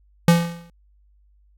square tone with exponential decay, 170 Hz, F3, 46 cents flat, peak -9 dBFS, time 0.28-0.7 s, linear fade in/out 2 ms, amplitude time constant 90 ms, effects added 50 Hz sine -54 dBFS peak until 1.57 s + AAC 64 kbps

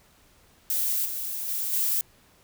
violet noise with level steps, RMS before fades -26 / -32 / -29 / -25 dBFS, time 0.7-2.01 s, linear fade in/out 0 ms, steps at 1.05 / 1.48 / 1.72 s, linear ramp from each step 10 ms, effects pink hiss -59 dBFS RMS until 2.43 s

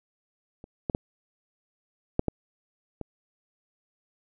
clicks, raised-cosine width 2 ms, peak -30 / -14 / -12 / -8 / -12 / -21 dBFS, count 6, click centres 0.641 / 0.898 / 0.949 / 2.194 / 2.283 / 3.013 s, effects none

